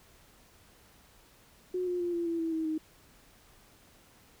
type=tone with pitch steps; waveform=sine; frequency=364.3 / 356.6 / 349.1 / 341.7 / 334.5 / 327.4 / 320.5 / 313.7 Hz; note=F#4 / F4 / F4 / F4 / E4 / E4 / E4 / D#4; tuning=-27 / +36 / -1 / -38 / +25 / -12 / -49 / +14 cents; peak=-29 dBFS; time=1.74-2.78 s; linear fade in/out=5 ms; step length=130 ms; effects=pink hiss -60 dBFS RMS until 4.4 s